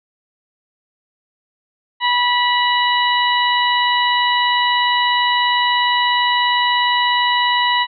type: harmonic tone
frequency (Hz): 977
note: B5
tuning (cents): -19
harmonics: 1 / 2 / 3 / 4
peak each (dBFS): -16 / -19 / -21 / -22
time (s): 2-7.87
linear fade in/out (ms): 50
effects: none